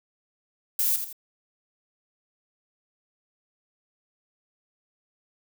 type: noise with echo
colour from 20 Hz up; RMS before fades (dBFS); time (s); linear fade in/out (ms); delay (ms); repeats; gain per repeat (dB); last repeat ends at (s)
violet; -24; 0.79-0.96; 2; 84; 2; -8; 1.128
effects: none